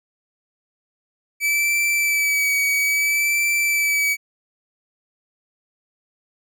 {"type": "tone with vibrato", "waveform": "45% pulse", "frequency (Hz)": 2300, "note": "D7", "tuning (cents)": -37, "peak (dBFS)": -17, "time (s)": [1.4, 4.17], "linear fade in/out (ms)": 50, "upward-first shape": "sine", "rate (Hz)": 0.6, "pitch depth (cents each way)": 28, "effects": []}